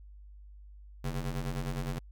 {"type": "ring-modulated tone", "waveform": "30% pulse", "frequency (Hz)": 90.6, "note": "F#2", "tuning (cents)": -36, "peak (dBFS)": -27, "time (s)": [1.04, 1.99], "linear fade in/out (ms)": 5, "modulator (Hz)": 50.2, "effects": ["added 50 Hz sine -48 dBFS peak until 2.11 s"]}